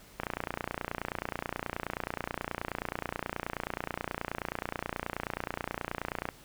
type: click train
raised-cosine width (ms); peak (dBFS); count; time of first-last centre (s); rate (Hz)
0.5; -17; 180; 0.2-6.288; 29.4
effects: pink hiss -55 dBFS RMS until 6.44 s